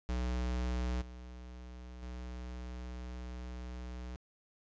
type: tone with level steps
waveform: square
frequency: 61.6 Hz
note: B1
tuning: 4 cents flat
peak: -33 / -47 / -42 dBFS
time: 0.09-4.16 s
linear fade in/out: 0 ms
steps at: 1.01 / 2.02 s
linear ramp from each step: 10 ms
effects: resampled to 16000 Hz + 12-bit